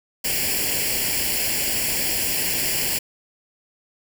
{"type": "noise with comb filter", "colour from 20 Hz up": "white", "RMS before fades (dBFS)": -23, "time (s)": [0.24, 2.99], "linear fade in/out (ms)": 10, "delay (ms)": 0.4, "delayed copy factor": 0.8, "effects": []}